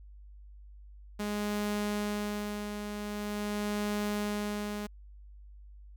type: tone with tremolo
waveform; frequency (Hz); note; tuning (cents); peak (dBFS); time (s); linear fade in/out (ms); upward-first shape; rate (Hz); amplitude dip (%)
sawtooth; 207.6; G#3; 0; -26; 1.19-4.87; 10; sine; 0.45; 50
effects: added 50 Hz sine -48 dBFS peak until 5.96 s